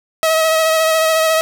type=tone with vibrato; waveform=sawtooth; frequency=640 Hz; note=D#5; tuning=49 cents sharp; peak=-8 dBFS; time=0.23-1.41 s; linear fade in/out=0 ms; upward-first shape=sine; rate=14 Hz; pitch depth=21 cents each way; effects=none